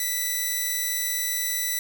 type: tone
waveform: 5% pulse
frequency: 1975.5 Hz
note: B6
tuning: in tune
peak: -14 dBFS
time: 0-1.79 s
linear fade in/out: 2 ms
effects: 7-bit